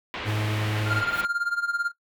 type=low-pass noise; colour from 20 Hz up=white; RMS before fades=-34 dBFS; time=0.14-1.25 s; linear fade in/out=0 ms; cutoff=3100 Hz; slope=24 dB/octave
type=tone; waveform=45% pulse; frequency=106.7 Hz; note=G#2; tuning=47 cents sharp; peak=-25 dBFS; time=0.24-1.04 s; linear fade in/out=50 ms
type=tone with tremolo; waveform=triangle; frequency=1400 Hz; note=F6; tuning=4 cents sharp; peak=-19 dBFS; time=0.85-1.92 s; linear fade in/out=50 ms; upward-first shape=sine; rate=18 Hz; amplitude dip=85%
type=noise with exponential growth; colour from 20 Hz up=blue; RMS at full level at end=-36 dBFS; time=1-1.21 s; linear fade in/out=5 ms; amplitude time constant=45 ms
effects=noise-tail reverb RT60 0.1 s tail -19 dB re dry